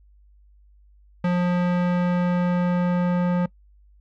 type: tone with low-pass filter sweep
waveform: square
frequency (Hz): 177.5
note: F3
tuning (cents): +28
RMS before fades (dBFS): -21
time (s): 1.24-3.46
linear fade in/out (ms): 5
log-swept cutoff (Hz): 2300 to 1400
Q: 0.73
effects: noise-tail reverb RT60 0.1 s tail -22 dB re dry + added 50 Hz sine -51 dBFS peak until 4 s